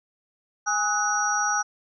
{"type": "tone cluster", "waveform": "sine", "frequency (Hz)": [826, 1271, 1483, 5780], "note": ["G#5", "D#6", "F#6", "F#8"], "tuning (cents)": [-10, 36, 4, -41], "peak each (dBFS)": -27, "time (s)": [0.66, 1.63], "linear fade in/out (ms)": 20, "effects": []}